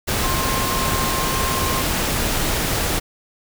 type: tone in noise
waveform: sine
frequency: 1060 Hz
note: C6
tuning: 22 cents sharp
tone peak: -25 dBFS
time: 0.22-1.83 s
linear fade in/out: 20 ms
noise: pink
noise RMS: -21 dBFS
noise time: 0.07-3 s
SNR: -7 dB
effects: none

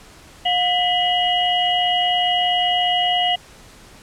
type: tone cluster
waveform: sine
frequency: 717 / 1991 / 2886 / 3184 Hz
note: F5 / B6 / F#7 / G7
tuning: +45 / +14 / -44 / +26 cents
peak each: -19 / -28 / -19 / -28 dBFS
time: 0.45-3.36 s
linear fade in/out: 10 ms
effects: pink hiss -45 dBFS RMS until 4.02 s + low-pass 10000 Hz 12 dB/octave

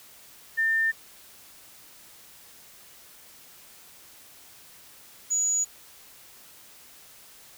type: tone pair in turn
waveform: sine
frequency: 1800 / 6839 Hz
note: A6 / G#8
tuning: +39 / +50 cents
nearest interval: octave + major seventh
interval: 2311 cents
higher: second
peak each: -21 / -22 dBFS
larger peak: first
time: 0.57-0.92 / 5.3-5.65 s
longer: neither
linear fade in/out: 20 ms
effects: white hiss -51 dBFS RMS until 7.57 s

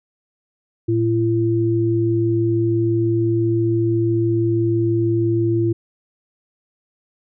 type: tone pair together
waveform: sine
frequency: 113.19 / 339.2 Hz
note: A2 / E4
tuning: +49 / +50 cents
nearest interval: octave + perfect fifth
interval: 1901 cents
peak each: -19 / -17 dBFS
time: 0.88-5.73 s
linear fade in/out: 10 ms
effects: none

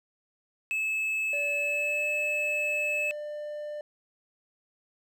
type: tone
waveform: triangle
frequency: 2600 Hz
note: E7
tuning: 24 cents flat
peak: -25 dBFS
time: 0.71-3.11 s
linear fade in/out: 0 ms
type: tone with pitch glide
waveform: triangle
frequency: 579 to 596 Hz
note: D5 to D5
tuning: -25 to +25 cents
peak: -32 dBFS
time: 1.33-3.81 s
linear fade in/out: 2 ms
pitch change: +50 cents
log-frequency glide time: 1.57-2.09 s
effects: none

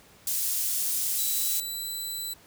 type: high-pass noise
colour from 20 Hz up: pink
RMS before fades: -28 dBFS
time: 0.27-1.6 s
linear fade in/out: 2 ms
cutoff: 8400 Hz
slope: 12 dB/octave
type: tone with pitch glide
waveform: 10% pulse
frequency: 3933 to 3990 Hz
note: B7 to B7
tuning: -8 to +17 cents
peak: -25 dBFS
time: 1.18-2.34 s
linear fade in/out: 10 ms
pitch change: +25 cents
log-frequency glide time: 1.31-1.89 s
effects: pink hiss -55 dBFS RMS until 2.46 s + high-pass 60 Hz 12 dB/octave

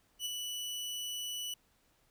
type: tone with ADSR envelope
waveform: sawtooth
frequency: 2960 Hz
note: F#7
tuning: in tune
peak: -30 dBFS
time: 0.19-1.54 s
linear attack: 65 ms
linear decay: 17 ms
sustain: -4 dB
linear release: 4 ms
effects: pink hiss -71 dBFS RMS until 2.1 s

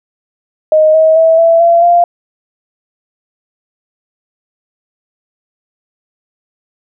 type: tone with pitch steps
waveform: sine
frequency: 622.3 / 636.1 / 650.2 / 664.7 / 679.4 / 694.5 Hz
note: D#5 / D#5 / E5 / E5 / F5 / F5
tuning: 0 / +38 / -24 / +14 / -48 / -10 cents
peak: -4 dBFS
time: 0.72-2.04 s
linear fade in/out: 2 ms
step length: 220 ms
effects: none

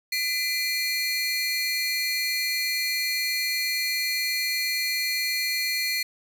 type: tone cluster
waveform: 45% pulse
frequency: 2023 / 2384 / 4293 Hz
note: B6 / D7 / C8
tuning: +41 / +25 / +44 cents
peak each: -29 / -30 / -27 dBFS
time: 0.12-6.03 s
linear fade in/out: 5 ms
effects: none

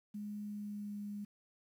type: tone with pitch glide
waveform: sine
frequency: 207.7 to 205.3 Hz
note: G#3 to G#3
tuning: 0 to -20 cents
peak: -40 dBFS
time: 0.14-1.25 s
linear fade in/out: 10 ms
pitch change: -20 cents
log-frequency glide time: 0.43-1.01 s
effects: 11-bit

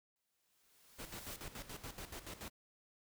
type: noise with exponential growth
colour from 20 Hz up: white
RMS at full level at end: -49 dBFS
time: 0.16-1.36 s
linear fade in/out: 0 ms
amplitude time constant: 260 ms
type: noise with tremolo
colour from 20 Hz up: pink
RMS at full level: -47 dBFS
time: 0.98-2.5 s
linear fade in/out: 20 ms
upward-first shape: square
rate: 7 Hz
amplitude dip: 70%
effects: none

